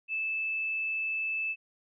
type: tone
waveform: sine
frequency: 2626 Hz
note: E7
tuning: 7 cents flat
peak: -29 dBFS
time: 0.08-1.56 s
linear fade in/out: 50 ms
effects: none